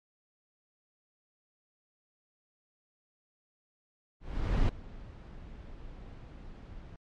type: noise with ADSR envelope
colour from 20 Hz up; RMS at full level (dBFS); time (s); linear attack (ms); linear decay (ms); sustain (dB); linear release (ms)
brown; -25; 4.2-6.96; 490; 3; -21; 3
effects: low-pass 4000 Hz 12 dB/octave + MP3 64 kbps